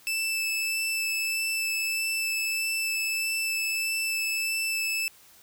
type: tone with vibrato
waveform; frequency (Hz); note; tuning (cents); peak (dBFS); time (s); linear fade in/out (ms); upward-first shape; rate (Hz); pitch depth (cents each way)
sawtooth; 2637; E7; 0; -23; 0.07-5.08; 0; sine; 1.6; 10
effects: white hiss -55 dBFS RMS until 5.42 s